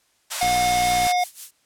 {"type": "high-pass noise", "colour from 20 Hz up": "white", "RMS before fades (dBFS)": -26, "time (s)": [0.3, 1.13], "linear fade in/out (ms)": 20, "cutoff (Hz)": 560, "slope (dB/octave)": 48}
{"type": "harmonic tone", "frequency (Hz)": 720, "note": "F#5", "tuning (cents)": -47, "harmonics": [1, 3, 5, 7, 8], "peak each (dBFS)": [-18, -28, -32, -35, -36], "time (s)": [0.41, 1.24], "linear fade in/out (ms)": 5}
{"type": "click train", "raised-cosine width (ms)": 3, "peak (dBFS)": -22, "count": 40, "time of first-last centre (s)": [0.43, 1.067], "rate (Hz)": 61.2}
{"type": "noise with tremolo", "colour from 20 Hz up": "violet", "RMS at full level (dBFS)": -29, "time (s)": [0.84, 1.51], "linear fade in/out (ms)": 5, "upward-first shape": "sine", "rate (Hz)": 5.6, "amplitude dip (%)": 85}
{"effects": ["white hiss -64 dBFS RMS until 1.65 s", "low-pass 10000 Hz 12 dB/octave"]}